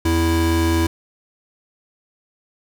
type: tone pair together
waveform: square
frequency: 83.48 / 329.6 Hz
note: E2 / E4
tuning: +22 / 0 cents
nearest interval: 2 octaves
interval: 2378 cents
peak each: -19 dBFS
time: 0.05-0.87 s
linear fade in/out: 5 ms
effects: none